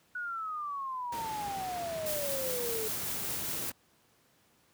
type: exponential sweep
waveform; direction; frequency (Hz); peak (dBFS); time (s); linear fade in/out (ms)
sine; down; 1480 to 428.1; -34; 0.15-2.88; 5
type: noise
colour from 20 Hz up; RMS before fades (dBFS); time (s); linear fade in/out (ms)
pink; -42; 1.12-3.72; 5
type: noise with tremolo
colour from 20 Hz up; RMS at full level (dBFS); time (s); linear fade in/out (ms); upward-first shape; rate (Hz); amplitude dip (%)
blue; -35; 2.06-3.7; 2; triangle; 5; 25
effects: pink hiss -67 dBFS RMS until 4.73 s + high-pass 100 Hz 12 dB/octave